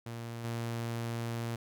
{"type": "tone with level steps", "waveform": "sawtooth", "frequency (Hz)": 116.54, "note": "A#2", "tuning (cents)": 0, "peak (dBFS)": [-35, -30], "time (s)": [0.06, 1.56], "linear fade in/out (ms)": 5, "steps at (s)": 0.44, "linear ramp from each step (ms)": 5, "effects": []}